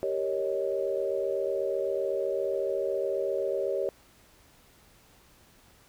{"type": "chord", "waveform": "sine", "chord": "Eb dominant seventh", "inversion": "first", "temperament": "equal", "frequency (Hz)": [392, 466.2, 554.4, 622.3], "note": ["G4", "Bb4", "Db5", "Eb5"], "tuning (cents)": [0, 0, 0, 0], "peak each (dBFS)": [-31, -35, -30, -35], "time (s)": [0.03, 3.89], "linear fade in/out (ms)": 0, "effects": ["pink hiss -59 dBFS RMS until 5.88 s"]}